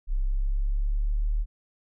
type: linear sweep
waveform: sine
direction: up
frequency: 32.7 to 37.99 Hz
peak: -22 dBFS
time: 0.07-1.46 s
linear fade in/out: 50 ms
effects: none